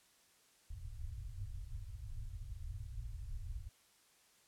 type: low-pass noise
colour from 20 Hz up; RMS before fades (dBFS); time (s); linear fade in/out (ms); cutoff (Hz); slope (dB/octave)
pink; -45; 0.7-3.69; 5; 120; 96
effects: white hiss -69 dBFS RMS until 4.47 s + low-pass 11000 Hz 12 dB/octave